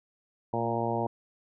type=harmonic tone with a mistuned harmonic; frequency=116.54 Hz; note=A#2; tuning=in tune; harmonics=1 / 2 / 3 / 4 / 5 / 6 / 7 / 8; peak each=-35 / -35 / -35 / -35 / -35 / -35 / -35 / -35 dBFS; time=0.53-1.07 s; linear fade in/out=5 ms; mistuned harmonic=2; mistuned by=-25 cents; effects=none